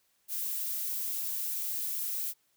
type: noise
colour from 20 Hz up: violet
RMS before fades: -34 dBFS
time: 0.28-2.34 s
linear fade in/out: 50 ms
effects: white hiss -72 dBFS RMS until 2.56 s